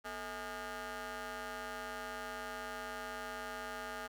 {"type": "ring-modulated tone", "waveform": "15% pulse", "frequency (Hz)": 196, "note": "G3", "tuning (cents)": 0, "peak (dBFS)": -32, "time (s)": [0.04, 4.08], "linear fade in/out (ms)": 20, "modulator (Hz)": 1030, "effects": []}